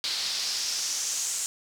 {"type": "noise with band-pass filter sweep", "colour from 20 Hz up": "pink", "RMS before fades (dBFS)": -30, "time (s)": [0.04, 1.46], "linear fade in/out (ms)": 0, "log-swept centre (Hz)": [4200, 7400], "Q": 3, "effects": []}